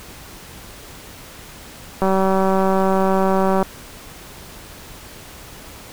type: click train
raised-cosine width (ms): 1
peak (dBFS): -5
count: 308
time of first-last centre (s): 2.02-3.627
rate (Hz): 191
effects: pink hiss -39 dBFS RMS until 5.92 s